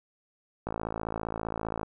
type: click train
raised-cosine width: 1 ms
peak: -18 dBFS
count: 65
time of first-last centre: 0.67-1.832 s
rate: 55.1 Hz
effects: none